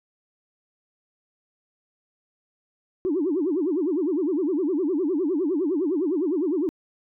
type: tone with vibrato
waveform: sine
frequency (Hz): 330.3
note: E4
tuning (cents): +4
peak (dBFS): -20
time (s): 3.05-6.69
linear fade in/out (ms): 0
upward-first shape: sine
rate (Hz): 9.8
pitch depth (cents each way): 280
effects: tanh soft clip ceiling -16 dBFS